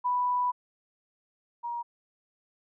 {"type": "tone pair in turn", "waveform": "sine", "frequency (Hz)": [987.8, 948.2], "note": ["B5", "A#5"], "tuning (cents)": [0, 29], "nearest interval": "minor second", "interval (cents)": 71, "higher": "first", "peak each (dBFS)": [-24, -31], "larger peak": "first", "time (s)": [[0.04, 0.52], [1.63, 1.83]], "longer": "first", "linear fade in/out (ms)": 20, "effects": []}